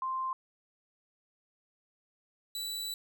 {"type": "tone pair in turn", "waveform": ["sine", "sawtooth"], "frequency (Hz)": [1046.5, 3951], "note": ["C6", "B7"], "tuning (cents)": [0, 0], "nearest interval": "octave + major seventh", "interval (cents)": 2300, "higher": "second", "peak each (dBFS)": [-31, -32], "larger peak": "first", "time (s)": [[0.02, 0.33], [2.55, 2.94]], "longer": "second", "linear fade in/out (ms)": 2, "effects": []}